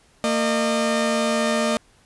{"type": "tone pair together", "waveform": "sawtooth", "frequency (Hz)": [228.5, 610], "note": ["A#3", "D#5"], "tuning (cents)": [-34, -34], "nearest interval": "octave + perfect fourth", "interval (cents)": 1700, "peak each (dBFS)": -18, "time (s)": [0.24, 1.77], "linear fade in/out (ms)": 0, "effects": ["pink hiss -57 dBFS RMS until 2.05 s", "resampled to 24000 Hz"]}